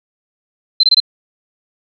sine tone bursts, 4094 Hz, C8, 38 cents flat, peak -6 dBFS, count 4, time 0.8-1.002 s, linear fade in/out 5 ms, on 34 ms, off 22 ms, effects none

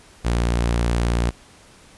sawtooth tone, 58.6 Hz, A#1, 10 cents sharp, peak -14 dBFS, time 0.24-1.31 s, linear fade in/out 20 ms, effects pink hiss -49 dBFS RMS until 1.97 s + resampled to 24000 Hz

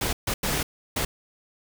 pink noise bursts at uneven times, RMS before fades -26 dBFS, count 4, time 0.01-0.13 / 0.27-0.34 / 0.43-0.63 / 0.96-1.05 s, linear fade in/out 5 ms, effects none

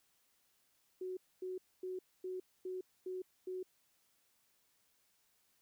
sine tone bursts, 370 Hz, F#4, in tune, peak -39 dBFS, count 7, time 1.01-3.63 s, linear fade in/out 5 ms, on 160 ms, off 250 ms, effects white hiss -75 dBFS RMS until 5.61 s

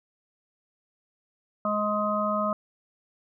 harmonic tone, 209.5 Hz, G#3, 15 cents sharp, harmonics 1 / 3 / 5 / 6, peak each -30 / -28 / -32 / -28 dBFS, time 1.65-2.53 s, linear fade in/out 2 ms, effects none

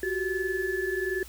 sine tone cluster, 364.7 / 385.7 / 1732 Hz, F#4 / G4 / A6, -25 / -28 / -28 cents, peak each -31 dBFS, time 0.03-1.23 s, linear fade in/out 2 ms, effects added 60 Hz sine -46 dBFS peak until 1.28 s + white hiss -49 dBFS RMS until 1.28 s

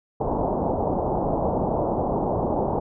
white low-pass noise, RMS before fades -24 dBFS, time 0.2-2.8 s, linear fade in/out 10 ms, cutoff 890 Hz, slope 48 dB/octave, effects none

